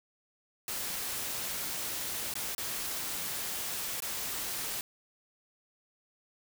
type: noise with dropouts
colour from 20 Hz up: white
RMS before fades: -36 dBFS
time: 0.68-4.81 s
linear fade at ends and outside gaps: 1 ms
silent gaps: 2.339-2.354 / 2.549-2.58 / 4.003-4.022 s
effects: none